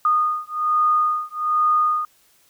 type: beating tone pair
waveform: sine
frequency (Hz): 1229 / 1230.2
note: D#6 / D#6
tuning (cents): -22 / -20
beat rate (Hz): 1.2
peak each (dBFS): -20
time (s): 0.05-2.05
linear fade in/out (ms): 2
effects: white hiss -58 dBFS RMS until 2.49 s